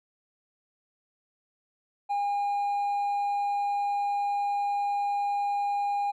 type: tone with hard clipping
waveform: sine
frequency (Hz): 811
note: G#5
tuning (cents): -41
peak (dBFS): -26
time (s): 2.09-6.12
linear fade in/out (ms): 20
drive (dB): 2
effects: none